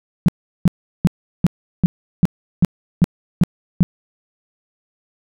sine tone bursts, 174.61 Hz, F3, in tune, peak -7 dBFS, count 10, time 0.26-3.83 s, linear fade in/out 0 ms, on 24 ms, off 370 ms, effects none

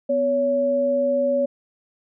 sine tone pair together, 250.5 / 562.4 Hz, B3 / C#5, +25 / +25 cents, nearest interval octave + major second, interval 1400 cents, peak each -26 / -18 dBFS, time 0.09-1.46 s, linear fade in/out 10 ms, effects none

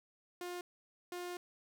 sawtooth tone bursts at uneven times, 354.9 Hz, F4, 28 cents sharp, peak -37 dBFS, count 2, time 0.41-0.61 / 1.12-1.37 s, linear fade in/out 2 ms, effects none

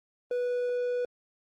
triangle tone, 491.1 Hz, B4, 10 cents flat, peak -25 dBFS, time 0.31-1.05 s, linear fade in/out 2 ms, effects Opus 24 kbps

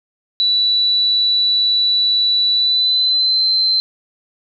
sine tone with pitch glide, 3951 to 4095 Hz, B7 to C8, 0 to -38 cents, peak -12 dBFS, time 0.4-3.8 s, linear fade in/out 0 ms, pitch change +62 cents, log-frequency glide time 2.53-3.44 s, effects none

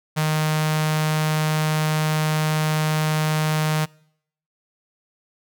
sawtooth tone with notch filter, 154.9 Hz, D#3, 7 cents flat, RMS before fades -21 dBFS, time 0.16-3.86 s, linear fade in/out 20 ms, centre 340 Hz, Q 0.89, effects noise-tail reverb RT60 0.7 s tail -25 dB re dry

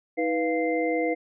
sine tone cluster, 318.3 / 492.4 / 696 / 2085 Hz, D#4 / B4 / F5 / C7, +39 / -5 / -6 / -7 cents, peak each -27 / -26 / -30 / -32 dBFS, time 0.17-1.15 s, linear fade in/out 20 ms, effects none

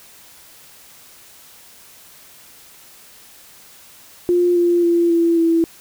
sine tone with pitch steps, 352.6 / 347.1 / 341.8 / 336.5 / 331.3 Hz, F4 / F4 / F4 / E4 / E4, +17 / -11 / -37 / +36 / +9 cents, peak -12 dBFS, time 4.29-5.64 s, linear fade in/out 0 ms, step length 270 ms, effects white hiss -45 dBFS RMS until 5.8 s

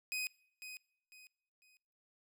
sawtooth tone with echo, 2506 Hz, D#7, 12 cents sharp, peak -33 dBFS, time 0.12-0.27 s, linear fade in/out 0 ms, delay 500 ms, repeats 3, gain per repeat -10 dB, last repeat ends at 1.77 s, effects noise-tail reverb RT60 0.7 s tail -23 dB re dry

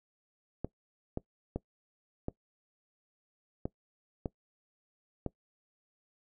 clicks, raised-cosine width 2 ms, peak -20 dBFS, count 7, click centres 0.646 / 1.174 / 1.56 / 2.284 / 3.655 / 4.258 / 5.263 s, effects noise-tail reverb RT60 0.1 s tail -21 dB re dry

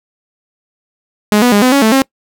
sawtooth tone with pitch steps, 209.5 / 245.6 / 204.6 / 253.8 / 279 / 219.9 / 268.4 Hz, G#3 / B3 / G#3 / B3 / C#4 / A3 / C4, +15 / -9 / -26 / +47 / +11 / -1 / +44 cents, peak -3 dBFS, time 1.32-2.02 s, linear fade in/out 0 ms, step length 100 ms, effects noise-tail reverb RT60 0.1 s tail -24 dB re dry

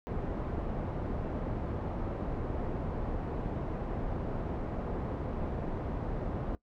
pink low-pass noise, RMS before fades -35 dBFS, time 0.07-6.55 s, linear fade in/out 0 ms, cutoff 730 Hz, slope 12 dB/octave, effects noise-tail reverb RT60 0.1 s tail -19 dB re dry

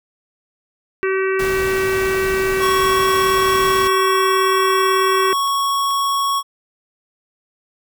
harmonic tone, 382.3 Hz, G4, 43 cents flat, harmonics 1 / 3 / 4 / 5 / 6 / 7, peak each -17 / -27 / -26 / -27 / -31 / -32 dBFS, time 1.03-5.33 s, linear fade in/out 0 ms
pink noise, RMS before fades -28 dBFS, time 1.39-3.88 s, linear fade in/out 5 ms
square tone, 1108.7 Hz, C#6, in tune, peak -17 dBFS, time 2.59-6.43 s, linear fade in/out 50 ms
clicks, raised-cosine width 0.2 ms, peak -23 dBFS, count 4, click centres 3.803 / 4.798 / 5.475 / 5.908 s
effects none

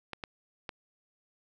clicks, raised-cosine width 0.3 ms, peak -21 dBFS, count 3, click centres 0.133 / 0.238 / 0.692 s, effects none

